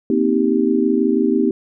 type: chord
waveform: sine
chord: C minor seventh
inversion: third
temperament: just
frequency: 235.5 / 261.6 / 314 / 392.4 Hz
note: Bb3 / C4 / Eb4 / G4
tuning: +18 / 0 / +16 / +2 cents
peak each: -19 dBFS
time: 0.1-1.51 s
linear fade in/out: 2 ms
effects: none